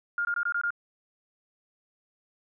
sine tone bursts, 1412 Hz, F6, 19 cents sharp, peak -25 dBFS, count 6, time 0.18-0.705 s, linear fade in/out 2 ms, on 70 ms, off 21 ms, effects none

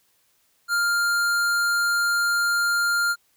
sine tone with hard clipping, 1400 Hz, F6, 4 cents sharp, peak -21 dBFS, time 0.68-3.16 s, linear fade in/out 50 ms, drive 17 dB, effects white hiss -65 dBFS RMS until 3.36 s

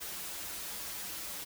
white noise with comb filter, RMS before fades -41 dBFS, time 0-1.45 s, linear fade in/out 20 ms, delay 7.7 ms, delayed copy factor -0.85, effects none

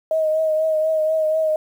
sine tone with vibrato, 629 Hz, D#5, 19 cents sharp, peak -16 dBFS, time 0.11-1.56 s, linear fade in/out 2 ms, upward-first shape triangle, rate 4.1 Hz, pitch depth 33 cents each way, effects 8-bit

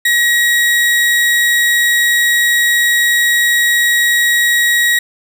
35% pulse tone, 1903 Hz, A#6, 35 cents sharp, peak -8 dBFS, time 0.05-4.99 s, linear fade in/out 5 ms, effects none

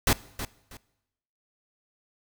pink noise with echo, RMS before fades -21 dBFS, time 0.07-0.13 s, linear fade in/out 2 ms, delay 320 ms, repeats 2, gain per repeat -12 dB, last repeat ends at 0.77 s, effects noise-tail reverb RT60 0.9 s tail -20 dB re dry

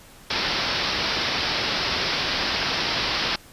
white low-pass noise, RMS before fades -25 dBFS, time 0.3-3.36 s, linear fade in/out 5 ms, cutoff 5400 Hz, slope 96 dB/octave, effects pink hiss -48 dBFS RMS until 3.52 s + resampled to 32000 Hz

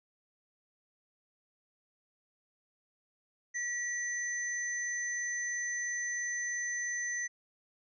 sine tone pair together, 1930 / 6127 Hz, B6 / G8, -40 / -40 cents, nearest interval octave + minor sixth, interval 2000 cents, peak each -34 / -38 dBFS, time 3.54-7.28 s, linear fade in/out 20 ms, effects none

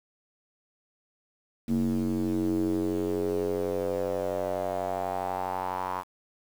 square tone with band-pass filter sweep, 46.08 Hz, F#1, 6 cents flat, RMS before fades -29 dBFS, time 1.67-6.04 s, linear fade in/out 50 ms, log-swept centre 240 to 1000 Hz, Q 4.9, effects 8-bit

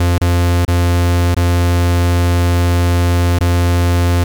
45% pulse tone with dropouts, 87.31 Hz, F2, in tune, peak -10 dBFS, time 0-4.24 s, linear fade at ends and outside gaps 5 ms, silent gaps 0.182-0.212 / 0.651-0.679 / 1.346-1.365 / 3.388-3.407 s, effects 7-bit

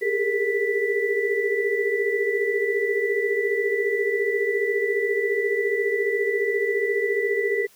sine tone cluster, 397.5 / 412 / 460.2 / 1974 Hz, G4 / G#4 / A#4 / B6, +24 / -14 / -22 / -1 cents, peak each -26 dBFS, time 0.01-7.67 s, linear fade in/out 20 ms, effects white hiss -55 dBFS RMS until 7.75 s

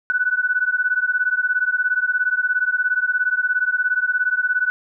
sine beating tone pair, 1480 / 1497 Hz, F#6 / F#6, 0 / +20 cents, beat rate 17 Hz, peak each -20 dBFS, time 0.1-4.7 s, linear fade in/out 0 ms, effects none

